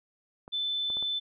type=clicks; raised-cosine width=1 ms; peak=-31 dBFS; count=4; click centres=0.479 / 0.902 / 0.97 / 1.026 s
type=tone; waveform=sine; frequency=3520 Hz; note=A7; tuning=in tune; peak=-28 dBFS; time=0.52-1.2 s; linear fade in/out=20 ms
effects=none